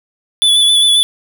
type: tone with vibrato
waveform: square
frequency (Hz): 3454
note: A7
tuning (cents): -33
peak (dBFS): -8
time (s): 0.42-1.03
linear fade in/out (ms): 0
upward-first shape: sine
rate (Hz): 7.5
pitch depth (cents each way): 26
effects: none